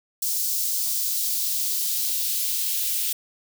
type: noise with high-pass filter sweep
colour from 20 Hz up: blue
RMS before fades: -25 dBFS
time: 0.22-3.13 s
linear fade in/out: 5 ms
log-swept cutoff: 5100 to 3000 Hz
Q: 1.3
effects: none